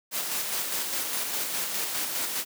white noise with tremolo, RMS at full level -29 dBFS, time 0.11-2.45 s, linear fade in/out 50 ms, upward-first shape square, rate 4.9 Hz, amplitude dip 30%, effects high-pass 200 Hz 12 dB/octave

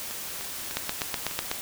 two click trains, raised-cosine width 0.2 ms, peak -18 / -9 dBFS, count 5 / 7, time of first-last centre 0.11-1.311 / 0.77-1.514 s, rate 3.33 / 8.06 Hz, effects white hiss -36 dBFS RMS until 1.61 s

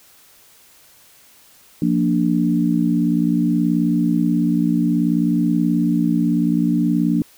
sine chord, Bb major, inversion second, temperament equal, 174.61 / 233.1 / 293.7 Hz, F3 / Bb3 / D4, 0 / 0 / 0 cents, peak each -19 dBFS, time 1.82-7.22 s, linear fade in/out 2 ms, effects white hiss -50 dBFS RMS until 7.37 s

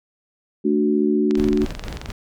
sine chord, D major, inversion second, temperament equal, 220 / 293.7 / 370 Hz, A3 / D4 / F#4, 0 / 0 / 0 cents, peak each -20 dBFS, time 0.64-1.66 s, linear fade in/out 20 ms
click train, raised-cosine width 0.2 ms, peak -14 dBFS, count 19, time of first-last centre 1.31-2.103 s, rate 22.7 Hz
brown noise with tremolo, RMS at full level -28 dBFS, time 1.37-2.12 s, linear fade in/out 2 ms, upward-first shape square, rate 4.2 Hz, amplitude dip 50%
effects none

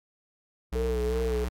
square tone, 61.6 Hz, B1, 4 cents flat, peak -29 dBFS, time 0.72-1.49 s, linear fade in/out 10 ms
sine tone with vibrato, 439.8 Hz, A4, 1 cent flat, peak -27 dBFS, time 0.75-1.45 s, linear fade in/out 10 ms, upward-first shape sine, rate 2.7 Hz, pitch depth 58 cents each way
effects AAC 48 kbps

